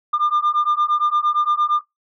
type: beating tone pair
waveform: sine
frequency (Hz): 1198 / 1206.7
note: D6 / D6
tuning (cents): +34 / +47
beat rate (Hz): 8.7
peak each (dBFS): -17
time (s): 0.13-1.81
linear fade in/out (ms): 10
effects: noise-tail reverb RT60 0.2 s tail -25 dB re dry + tanh soft clip ceiling -12 dBFS